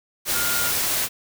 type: tone in noise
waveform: sine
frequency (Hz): 1414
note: F6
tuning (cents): +21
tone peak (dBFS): -27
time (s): 0.32-0.73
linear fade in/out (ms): 50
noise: white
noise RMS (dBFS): -23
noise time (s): 0.25-1.09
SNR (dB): -7
effects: none